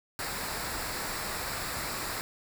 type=noise with comb filter; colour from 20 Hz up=pink; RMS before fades=-35 dBFS; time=0.19-2.21 s; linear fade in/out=0 ms; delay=0.32 ms; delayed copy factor=-0.55; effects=none